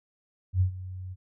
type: tone with ADSR envelope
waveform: sine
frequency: 92.5 Hz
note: F#2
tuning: in tune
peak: -18 dBFS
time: 0.53-1.16 s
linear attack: 78 ms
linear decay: 100 ms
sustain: -17 dB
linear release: 38 ms
effects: none